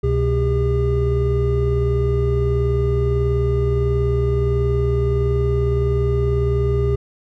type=tone cluster; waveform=triangle; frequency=68.5 / 127.2 / 403.1 Hz; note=C#2 / C3 / G4; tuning=-20 / -48 / +48 cents; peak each=-18 dBFS; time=0.03-6.96 s; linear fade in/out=10 ms; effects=none